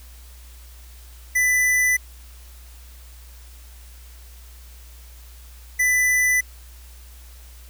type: tone pair in turn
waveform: square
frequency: 1994 / 1994 Hz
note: B6 / B6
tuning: +16 / +16 cents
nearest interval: unison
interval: 0 cents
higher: neither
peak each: -17 dBFS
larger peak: neither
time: 1.35-1.97 / 5.79-6.41 s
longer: neither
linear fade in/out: 10 ms
effects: added 60 Hz sine -41 dBFS peak until 7.69 s + white hiss -50 dBFS RMS until 7.69 s